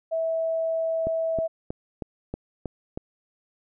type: tone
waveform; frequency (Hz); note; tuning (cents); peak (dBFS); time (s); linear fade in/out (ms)
sine; 652; E5; -19; -23; 0.11-1.48; 20
type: click train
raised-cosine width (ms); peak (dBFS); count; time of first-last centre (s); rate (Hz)
2; -17; 7; 1.07-2.975; 3.15
effects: none